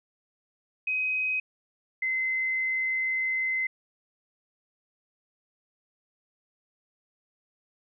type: tone pair in turn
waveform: sine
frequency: 2522 / 2057 Hz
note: D#7 / C7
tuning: +23 / -30 cents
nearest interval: major third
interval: 353 cents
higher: first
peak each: -25 dBFS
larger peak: neither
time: 0.87-1.4 / 2.02-3.67 s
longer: second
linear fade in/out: 5 ms
effects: none